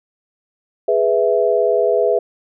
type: chord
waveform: sine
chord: E major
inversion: first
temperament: equal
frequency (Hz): 415.3 / 493.9 / 659.3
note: G#4 / B4 / E5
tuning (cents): 0 / 0 / 0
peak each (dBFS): -17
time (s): 0.88-2.19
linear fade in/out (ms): 5
effects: none